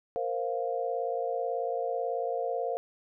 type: chord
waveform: sine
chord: Bb suspended second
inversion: none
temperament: just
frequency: 466.2 / 524.4 / 699.2 Hz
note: Bb4 / C5 / F5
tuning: 0 / +4 / +2 cents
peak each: -33 dBFS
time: 0.16-2.77 s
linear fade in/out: 0 ms
effects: none

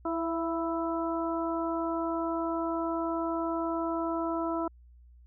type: harmonic tone with a mistuned harmonic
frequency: 329.6 Hz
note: E4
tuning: in tune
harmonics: 1 / 2 / 3 / 4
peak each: -31 / -34 / -36 / -37 dBFS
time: 0.05-4.68 s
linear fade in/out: 5 ms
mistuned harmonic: 2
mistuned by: +26 cents
effects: added 60 Hz sine -52 dBFS peak until 5.26 s

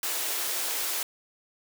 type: high-pass noise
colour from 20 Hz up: white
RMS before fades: -30 dBFS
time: 0.03-1.03 s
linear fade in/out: 2 ms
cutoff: 310 Hz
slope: 48 dB/octave
effects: none

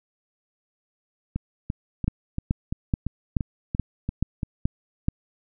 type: two click trains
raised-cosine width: 5 ms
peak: -9 / -14 dBFS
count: 8 / 10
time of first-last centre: 2.08-5.084 / 1.36-4.432 s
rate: 2.33 / 2.93 Hz
effects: none

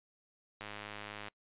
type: click train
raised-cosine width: 0.3 ms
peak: -27 dBFS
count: 71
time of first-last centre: 0.61-1.283 s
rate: 104 Hz
effects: noise-tail reverb RT60 0.1 s tail -24 dB re dry + resampled to 8000 Hz

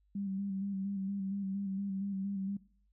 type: tone with vibrato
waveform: sine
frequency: 196 Hz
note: G3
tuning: in tune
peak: -34 dBFS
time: 0.15-2.57 s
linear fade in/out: 5 ms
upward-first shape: square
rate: 4.3 Hz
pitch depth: 32 cents each way
effects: noise-tail reverb RT60 0.5 s tail -20 dB re dry + added 50 Hz sine -68 dBFS peak until 2.92 s

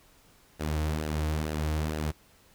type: tone with flanger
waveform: sawtooth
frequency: 77 Hz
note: D#2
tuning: 17 cents flat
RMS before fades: -30 dBFS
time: 0.59-2.12 s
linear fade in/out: 20 ms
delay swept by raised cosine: 0.86 to 5.16 ms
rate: 2.2 Hz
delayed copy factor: -0.55
effects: pink hiss -60 dBFS RMS until 2.54 s

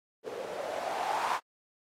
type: noise with low-pass filter sweep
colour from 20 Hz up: violet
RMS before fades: -34 dBFS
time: 0.23-1.4 s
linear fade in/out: 50 ms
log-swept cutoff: 450 to 1000 Hz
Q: 5.5
effects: AAC 48 kbps

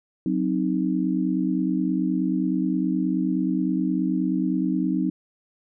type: chord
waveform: sine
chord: C diminished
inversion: second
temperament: equal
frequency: 185 / 261.6 / 311.1 Hz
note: Gb3 / C4 / Eb4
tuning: 0 / 0 / 0 cents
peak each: -25 dBFS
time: 0.26-5.1 s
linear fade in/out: 2 ms
effects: none

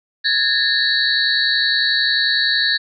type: tone cluster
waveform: sine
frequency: 1671 / 1802 / 3836 / 4074 / 4451 Hz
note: G#6 / A6 / A#7 / C8 / C#8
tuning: +10 / +41 / +49 / -47 / +6 cents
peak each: -21 dBFS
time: 0.24-2.78 s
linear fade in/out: 20 ms
effects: none

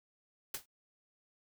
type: noise with exponential decay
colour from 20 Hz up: white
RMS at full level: -34 dBFS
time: 0.54-0.66 s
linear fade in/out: 5 ms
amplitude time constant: 24 ms
effects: noise-tail reverb RT60 0.1 s tail -26 dB re dry

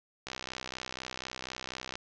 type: click train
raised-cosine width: 0.2 ms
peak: -20 dBFS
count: 109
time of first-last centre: 0.27-1.955 s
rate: 64.1 Hz
effects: resampled to 16000 Hz + 8-bit

